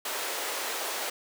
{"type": "high-pass noise", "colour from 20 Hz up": "pink", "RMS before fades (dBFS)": -33, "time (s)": [0.05, 1.1], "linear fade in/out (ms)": 5, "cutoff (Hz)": 420, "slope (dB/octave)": 24, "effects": []}